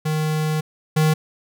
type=tone pair in turn; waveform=square; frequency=155 / 155.62 Hz; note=D#3 / D#3; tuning=-6 / +1 cents; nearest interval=unison; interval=7 cents; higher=second; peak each=-20 / -15 dBFS; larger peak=second; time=0.05-0.61 / 0.96-1.14 s; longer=first; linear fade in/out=10 ms; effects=none